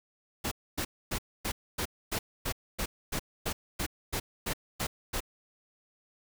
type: noise bursts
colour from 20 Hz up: pink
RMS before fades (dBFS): -32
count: 15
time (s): 0.44-5.205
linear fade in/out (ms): 10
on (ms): 75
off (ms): 260
effects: none